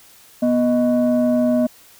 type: tone pair together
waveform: sine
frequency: 244.6 / 622.3 Hz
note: B3 / D#5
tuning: -16 / 0 cents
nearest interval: octave + major third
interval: 1616 cents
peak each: -14 / -17 dBFS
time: 0.42-1.67 s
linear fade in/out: 10 ms
effects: tanh soft clip ceiling -10 dBFS + white hiss -48 dBFS RMS until 1.99 s